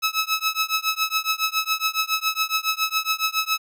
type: tone with tremolo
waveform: 15% pulse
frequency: 1295 Hz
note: E6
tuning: 31 cents flat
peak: -11 dBFS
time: 0.02-3.58 s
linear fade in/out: 20 ms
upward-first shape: triangle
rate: 7.2 Hz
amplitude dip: 100%
effects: none